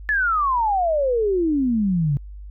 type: exponential sweep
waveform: sine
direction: down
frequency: 1760 to 135.9 Hz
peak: -17 dBFS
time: 0.09-2.17 s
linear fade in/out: 0 ms
effects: added 50 Hz sine -34 dBFS peak until 2.5 s